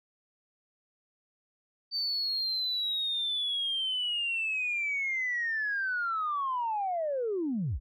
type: linear sweep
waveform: sine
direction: down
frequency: 4601 to 38.45 Hz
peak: -27 dBFS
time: 1.91-7.8 s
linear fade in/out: 50 ms
effects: tanh soft clip ceiling -23 dBFS + MP3 64 kbps